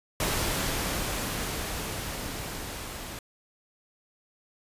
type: noise with level ramp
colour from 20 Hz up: pink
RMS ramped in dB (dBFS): -27 to -39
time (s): 0.2-3.19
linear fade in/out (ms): 2
effects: resampled to 32000 Hz